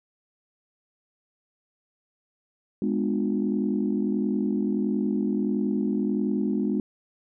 sine chord, G# diminished seventh, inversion none, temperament just, 207.7 / 249.2 / 299 / 358.8 Hz, G#3 / B3 / D4 / F4, 0 / +16 / +31 / +47 cents, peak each -25 / -28 / -29 / -31 dBFS, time 2.82-6.8 s, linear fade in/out 2 ms, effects tanh soft clip ceiling -13 dBFS

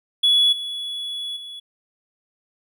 triangle tone with level steps, 3392 Hz, G#7, 36 cents sharp, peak -11 / -25 / -32 dBFS, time 0.23-1.6 s, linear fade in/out 10 ms, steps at 0.52 / 1.36 s, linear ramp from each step 10 ms, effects tanh soft clip ceiling -8 dBFS

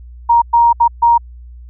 sine tone bursts at uneven times, 939 Hz, A#5, 12 cents sharp, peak -6 dBFS, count 4, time 0.29-0.42 / 0.53-0.73 / 0.8-0.88 / 1.02-1.18 s, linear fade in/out 10 ms, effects added 60 Hz sine -32 dBFS peak until 1.69 s

